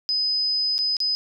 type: tone with dropouts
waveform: sine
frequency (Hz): 5020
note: D#8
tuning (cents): +15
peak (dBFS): -20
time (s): 0.09-1.15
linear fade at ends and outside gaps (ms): 0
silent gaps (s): 0.781-0.789 / 0.968-1.003
effects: none